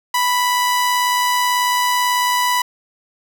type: tone with amplitude modulation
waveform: sawtooth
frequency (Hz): 987.8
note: B5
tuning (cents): 0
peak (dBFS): -10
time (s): 0.14-2.62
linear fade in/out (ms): 5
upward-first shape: sine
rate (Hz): 98.2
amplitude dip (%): 25
effects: none